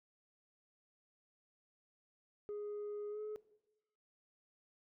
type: tone with pitch glide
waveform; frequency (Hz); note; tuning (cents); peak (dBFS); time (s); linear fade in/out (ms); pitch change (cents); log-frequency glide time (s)
sine; 415.1 to 425.8; G#4 to G#4; -1 to +43; -38; 2.49-3.36; 0; +44; 3.1-3.2
effects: noise-tail reverb RT60 0.9 s tail -19 dB re dry + tanh soft clip ceiling -39 dBFS